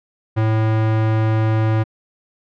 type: tone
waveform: square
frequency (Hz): 110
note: A2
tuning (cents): 0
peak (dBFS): -15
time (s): 0.36-1.84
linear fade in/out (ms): 20
effects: low-pass 2000 Hz 12 dB/octave